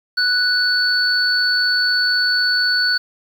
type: tone pair together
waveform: sine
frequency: 1482 / 4452 Hz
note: F#6 / C#8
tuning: +2 / +7 cents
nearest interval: octave + perfect fifth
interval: 1905 cents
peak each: -17 dBFS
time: 0.17-2.98 s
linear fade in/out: 10 ms
effects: 7-bit